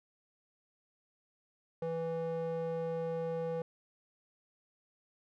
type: tone with band-pass filter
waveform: square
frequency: 164.81 Hz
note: E3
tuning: in tune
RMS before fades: -36 dBFS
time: 1.82-3.62 s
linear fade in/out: 2 ms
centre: 490 Hz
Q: 2.3
effects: none